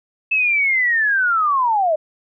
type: linear sweep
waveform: sine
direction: down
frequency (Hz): 2627 to 597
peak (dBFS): -14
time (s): 0.31-1.96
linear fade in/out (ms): 10
effects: none